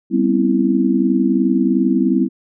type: chord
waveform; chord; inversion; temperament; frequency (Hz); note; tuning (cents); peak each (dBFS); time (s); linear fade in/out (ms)
sine; C major seventh; second; equal with one note detuned; 196 / 246.9 / 266.7 / 329.6; G3 / B3 / C4 / E4; 0 / 0 / +33 / 0; -18; 0.1-2.29; 50
effects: none